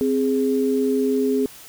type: tone pair together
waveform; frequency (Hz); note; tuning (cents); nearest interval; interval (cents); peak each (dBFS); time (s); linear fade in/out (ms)
sine; 261.5 / 415.1; C4 / G#4; -1 / -1; minor sixth; 800; -20; 0.01-1.46; 0
effects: white hiss -43 dBFS RMS until 1.68 s